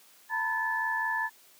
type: tone cluster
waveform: sine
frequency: 900 / 985 / 1738 Hz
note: A5 / B5 / A6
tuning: +39 / -5 / -22 cents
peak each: -33 / -35 / -29 dBFS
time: 0.29-1.3 s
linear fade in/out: 50 ms
effects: white hiss -58 dBFS RMS until 1.59 s + high-pass 200 Hz 12 dB/octave